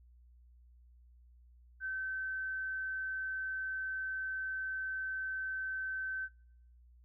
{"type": "tone", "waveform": "sine", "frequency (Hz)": 1538, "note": "G6", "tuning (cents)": -33, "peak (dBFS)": -35, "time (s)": [1.8, 6.29], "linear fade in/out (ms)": 50, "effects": ["noise-tail reverb RT60 0.6 s tail -22 dB re dry", "added 60 Hz sine -58 dBFS peak until 7.04 s"]}